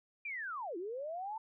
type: linear two-way sweep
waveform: sine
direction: down then up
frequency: 2432 to 326.8 to 903 Hz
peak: -38 dBFS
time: 0.25-1.38 s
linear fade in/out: 5 ms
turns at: 0.77 s
effects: none